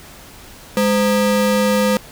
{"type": "ring-modulated tone", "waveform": "square", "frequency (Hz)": 359.7, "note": "F#4", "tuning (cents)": -49, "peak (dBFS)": -11, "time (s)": [0.77, 1.97], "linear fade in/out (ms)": 0, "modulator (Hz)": 153, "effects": ["pink hiss -40 dBFS RMS until 2.11 s"]}